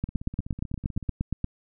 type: two click trains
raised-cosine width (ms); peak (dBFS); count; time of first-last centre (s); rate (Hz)
5; -14 / -24; 13 / 17; 0.04-1.444 / 0.09-1.09; 8.55 / 16
effects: none